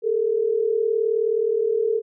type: tone pair together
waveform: sine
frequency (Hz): 415.3 / 454.5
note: G#4 / A#4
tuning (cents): 0 / -44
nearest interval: major second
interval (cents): 156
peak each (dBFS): -23 / -20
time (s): 0.02-2.02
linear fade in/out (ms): 50
effects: none